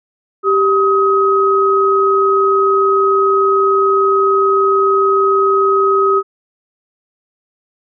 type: tone pair together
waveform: sine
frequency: 391.8 / 1265 Hz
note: G4 / D#6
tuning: -1 / +28 cents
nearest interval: octave + minor sixth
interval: 2029 cents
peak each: -12 dBFS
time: 0.43-6.23 s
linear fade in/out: 50 ms
effects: none